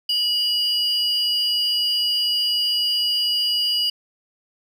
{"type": "tone pair together", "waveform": "triangle", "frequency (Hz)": [2926, 4839], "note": ["F#7", "D#8"], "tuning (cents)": [-20, -49], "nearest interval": "major sixth", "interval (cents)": 871, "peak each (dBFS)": -20, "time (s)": [0.09, 3.9], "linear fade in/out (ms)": 5, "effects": []}